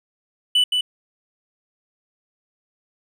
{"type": "tone with echo", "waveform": "triangle", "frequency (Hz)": 2979, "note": "F#7", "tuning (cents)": 11, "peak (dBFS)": -12, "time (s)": [0.55, 0.64], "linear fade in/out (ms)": 5, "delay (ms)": 170, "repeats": 1, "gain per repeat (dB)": -4, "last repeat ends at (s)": 0.81, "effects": []}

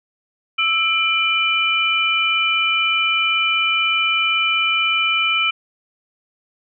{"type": "tone cluster", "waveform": "sine", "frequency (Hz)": [1319, 2378, 2997], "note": ["E6", "D7", "F#7"], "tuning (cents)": [1, 21, 22], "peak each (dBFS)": [-22, -18, -20], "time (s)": [0.58, 5.51], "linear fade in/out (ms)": 10, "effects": []}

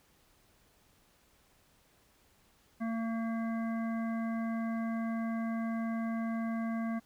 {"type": "harmonic tone with a mistuned harmonic", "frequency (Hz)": 226.8, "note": "A#3", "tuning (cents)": -47, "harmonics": [1, 3, 5, 7, 9], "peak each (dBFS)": [-32, -42, -46, -49, -51], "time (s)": [2.8, 7], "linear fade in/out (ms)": 20, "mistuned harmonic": 7, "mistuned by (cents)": 18, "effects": ["pink hiss -67 dBFS RMS until 7.05 s"]}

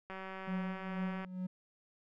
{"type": "click train", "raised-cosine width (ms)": 0.5, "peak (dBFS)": -30, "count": 219, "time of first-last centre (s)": [0.1, 1.247], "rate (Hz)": 190}
{"type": "tone with tremolo", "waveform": "triangle", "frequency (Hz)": 183.9, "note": "F#3", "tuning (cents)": -10, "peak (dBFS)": -32, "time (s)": [0.47, 1.47], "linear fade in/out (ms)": 10, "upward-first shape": "sine", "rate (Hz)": 2.2, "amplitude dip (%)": 75}
{"effects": []}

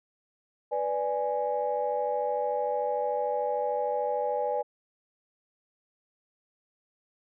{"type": "chord", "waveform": "sine", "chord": "G# diminished", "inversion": "first", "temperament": "equal", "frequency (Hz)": [493.9, 587.3, 830.6], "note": ["B4", "D5", "G#5"], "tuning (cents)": [0, 0, 0], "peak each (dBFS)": -30, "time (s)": [0.71, 4.63], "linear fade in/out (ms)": 20, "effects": ["tanh soft clip ceiling -17 dBFS"]}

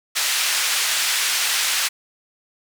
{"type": "band-pass noise", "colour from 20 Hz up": "pink", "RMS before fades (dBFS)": -21, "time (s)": [0.15, 1.89], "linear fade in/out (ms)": 20, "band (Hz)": [1900, 11000], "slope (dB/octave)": 12, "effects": []}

